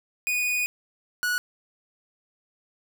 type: tone pair in turn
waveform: 45% pulse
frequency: 2472 / 1466.2 Hz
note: D#7 / F#6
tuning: -12 / -16 cents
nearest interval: major sixth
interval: 904 cents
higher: first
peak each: -23 dBFS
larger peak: neither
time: 0.27-0.66 / 1.23-1.38 s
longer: first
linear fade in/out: 0 ms
effects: none